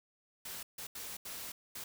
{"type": "noise bursts at uneven times", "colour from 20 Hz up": "white", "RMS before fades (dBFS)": -44, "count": 5, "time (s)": [[0.45, 0.63], [0.78, 0.87], [0.95, 1.17], [1.25, 1.52], [1.75, 1.84]], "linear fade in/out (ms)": 5, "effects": []}